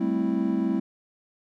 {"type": "chord", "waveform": "triangle", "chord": "A minor seventh", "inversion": "third", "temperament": "equal", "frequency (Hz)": [196, 220, 261.6, 329.6], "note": ["G3", "A3", "C4", "E4"], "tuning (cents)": [0, 0, 0, 0], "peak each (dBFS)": -26, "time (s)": [0, 0.8], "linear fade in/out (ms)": 10, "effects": []}